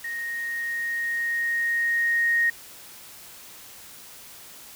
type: tone with level ramp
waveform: sine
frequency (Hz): 1864.7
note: A#6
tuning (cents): 0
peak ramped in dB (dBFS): -29 to -18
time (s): 0.04-2.5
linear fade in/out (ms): 5
effects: white hiss -45 dBFS RMS until 4.75 s